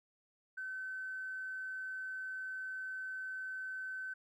triangle tone with tanh clipping, 1527 Hz, G6, 46 cents flat, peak -39 dBFS, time 0.57-4.14 s, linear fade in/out 10 ms, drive 2 dB, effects none

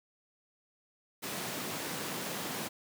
pink high-pass noise, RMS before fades -38 dBFS, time 1.22-2.69 s, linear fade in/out 20 ms, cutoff 140 Hz, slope 24 dB/octave, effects none

